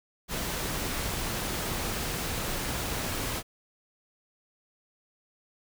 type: noise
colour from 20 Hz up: pink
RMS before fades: -32 dBFS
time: 0.28-3.43 s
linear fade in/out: 50 ms
effects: none